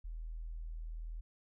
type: tone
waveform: sine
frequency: 40.47 Hz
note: E1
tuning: 31 cents flat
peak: -40 dBFS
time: 0.04-1.21 s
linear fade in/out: 10 ms
effects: none